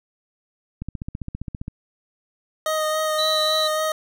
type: click train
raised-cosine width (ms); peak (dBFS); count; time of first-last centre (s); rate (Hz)
5; -17; 14; 0.82-1.681; 15.1
type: tone with vibrato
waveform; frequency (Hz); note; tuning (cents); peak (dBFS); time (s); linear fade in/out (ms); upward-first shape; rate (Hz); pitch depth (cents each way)
25% pulse; 622.3; D#5; 0; -17; 2.66-3.92; 2; sine; 3.6; 14
type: tone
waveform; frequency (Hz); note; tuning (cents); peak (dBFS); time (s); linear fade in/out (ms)
sine; 3951; B7; 0; -21; 3.18-3.68; 10
effects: none